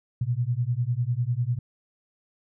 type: beating tone pair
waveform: sine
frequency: 116.54 / 126.54 Hz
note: A#2 / B2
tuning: 0 / +43 cents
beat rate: 10 Hz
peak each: -26 dBFS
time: 0.21-1.59 s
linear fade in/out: 5 ms
effects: none